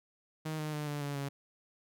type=tone with pitch steps; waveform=sawtooth; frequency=156.5 / 153.01 / 149.61 / 146.27 / 143.01 / 139.83 Hz; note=D#3 / D#3 / D3 / D3 / D3 / C#3; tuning=+10 / -29 / +32 / -7 / -46 / +15 cents; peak=-31 dBFS; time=0.45-1.29 s; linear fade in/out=10 ms; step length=140 ms; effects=none